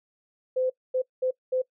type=tone bursts at uneven times; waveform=sine; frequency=513 Hz; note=C5; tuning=34 cents flat; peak=-22 dBFS; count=4; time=0.56-0.7 / 0.94-1.02 / 1.22-1.31 / 1.52-1.62 s; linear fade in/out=10 ms; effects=noise-tail reverb RT60 0.1 s tail -22 dB re dry